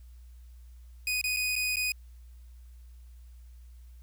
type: tone with dropouts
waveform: sawtooth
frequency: 2489 Hz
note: D#7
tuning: in tune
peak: -24 dBFS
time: 1.07-1.92 s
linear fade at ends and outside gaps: 2 ms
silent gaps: 1.214-1.24 / 1.364-1.369 / 1.556-1.562 / 1.759-1.768 s
effects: added 60 Hz sine -47 dBFS peak until 4.02 s + white hiss -69 dBFS RMS until 4.02 s